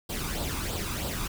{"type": "noise with flanger", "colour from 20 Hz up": "pink", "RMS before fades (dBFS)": -32, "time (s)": [0.09, 1.28], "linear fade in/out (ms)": 10, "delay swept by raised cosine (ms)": [0.23, 0.85], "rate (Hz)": 3.1, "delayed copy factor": 0.6, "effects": []}